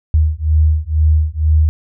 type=beating tone pair; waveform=sine; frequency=76.6 / 78.7 Hz; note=D#2 / D#2; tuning=-27 / +20 cents; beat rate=2.1 Hz; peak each=-13 dBFS; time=0.14-1.69 s; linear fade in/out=0 ms; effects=none